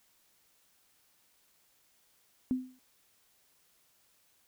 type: tone with exponential decay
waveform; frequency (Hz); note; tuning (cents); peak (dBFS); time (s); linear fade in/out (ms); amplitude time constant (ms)
sine; 255.9; C4; -38; -24; 2.51-2.79; 0; 59
effects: white hiss -69 dBFS RMS until 4.47 s